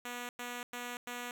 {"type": "tone bursts", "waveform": "5% pulse", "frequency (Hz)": 243.6, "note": "B3", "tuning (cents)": -24, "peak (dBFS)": -28, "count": 4, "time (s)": [0.05, 1.31], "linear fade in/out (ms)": 2, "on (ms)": 240, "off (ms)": 100, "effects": []}